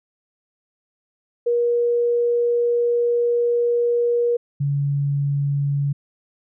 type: tone pair in turn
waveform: sine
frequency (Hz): 476.7 / 141.72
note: A#4 / C#3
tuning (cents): +39 / +39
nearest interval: octave + major sixth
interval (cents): 2100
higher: first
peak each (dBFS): -16 / -18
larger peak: first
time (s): 1.46-4.37 / 4.6-5.93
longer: first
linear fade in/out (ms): 10
effects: none